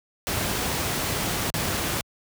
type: noise with dropouts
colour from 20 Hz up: pink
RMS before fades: -26 dBFS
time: 0.27-2.01 s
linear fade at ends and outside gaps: 0 ms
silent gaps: 1.501-1.54 s
effects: high-pass 60 Hz 12 dB/octave